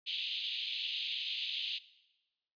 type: band-pass noise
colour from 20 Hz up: pink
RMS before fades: -38 dBFS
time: 0.06-1.79 s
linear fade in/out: 20 ms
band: 2800 to 4000 Hz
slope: 48 dB/octave
effects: noise-tail reverb RT60 1.0 s tail -18 dB re dry + resampled to 11025 Hz